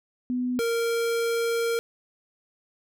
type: tone pair in turn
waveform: sine / square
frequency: 249.2 / 463.7 Hz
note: B3 / A#4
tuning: +16 / -9 cents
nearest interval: major seventh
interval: 1075 cents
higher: second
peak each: -24 dBFS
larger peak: neither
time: 0.3-0.59 / 0.59-1.79 s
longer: second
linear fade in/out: 0 ms
effects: none